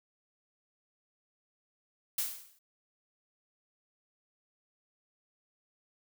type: noise with exponential decay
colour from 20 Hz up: blue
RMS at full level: -29 dBFS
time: 2.18-2.59 s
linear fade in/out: 5 ms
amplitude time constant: 88 ms
effects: none